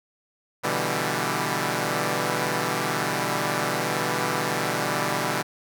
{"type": "chord", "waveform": "5% pulse", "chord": "E minor seventh", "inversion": "second", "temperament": "equal", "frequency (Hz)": [123.47, 146.83, 164.81, 196], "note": ["B2", "D3", "E3", "G3"], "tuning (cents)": [0, 0, 0, 0], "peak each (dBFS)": -18, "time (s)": [0.63, 5.43], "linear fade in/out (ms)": 20, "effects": []}